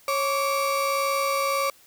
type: tone pair together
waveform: 35% pulse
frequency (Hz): 549.2 / 1160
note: C#5 / D6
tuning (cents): -16 / -22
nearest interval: octave + minor second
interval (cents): 1294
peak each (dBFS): -24 / -23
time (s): 0.08-1.7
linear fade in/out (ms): 2
effects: white hiss -55 dBFS RMS until 1.86 s